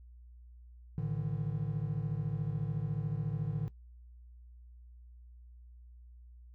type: chord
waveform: triangle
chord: A suspended fourth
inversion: none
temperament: equal with one note detuned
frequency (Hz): 110 / 146.83 / 160.77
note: A2 / D3 / E3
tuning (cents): 0 / 0 / -43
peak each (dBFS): -36 / -33 / -36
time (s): 0.98-3.68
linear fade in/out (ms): 0
effects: noise-tail reverb RT60 0.1 s tail -18 dB re dry + added 60 Hz sine -51 dBFS peak until 6.54 s